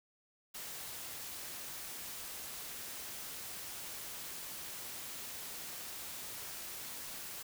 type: noise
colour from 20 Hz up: white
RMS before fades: -45 dBFS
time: 0.54-7.43 s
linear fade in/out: 10 ms
effects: none